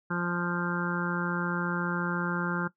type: harmonic tone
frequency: 174.61 Hz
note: F3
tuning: in tune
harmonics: 1 / 2 / 3 / 5 / 6 / 7 / 8 / 9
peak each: -30 / -36 / -42 / -40 / -40 / -41 / -34 / -37 dBFS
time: 0.1-2.68 s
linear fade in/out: 10 ms
effects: noise-tail reverb RT60 0.1 s tail -17 dB re dry